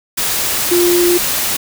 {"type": "tone in noise", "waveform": "sine", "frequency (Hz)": 350.3, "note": "F4", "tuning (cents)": 5, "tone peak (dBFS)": -10, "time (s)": [0.71, 1.18], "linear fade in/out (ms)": 10, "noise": "white", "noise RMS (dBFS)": -17, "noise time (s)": [0.17, 1.57], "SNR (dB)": 4, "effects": []}